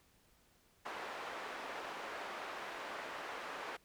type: band-pass noise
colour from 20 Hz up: white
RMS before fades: -45 dBFS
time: 0.85-3.77 s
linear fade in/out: 10 ms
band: 410 to 1500 Hz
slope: 12 dB/octave
effects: pink hiss -70 dBFS RMS until 3.84 s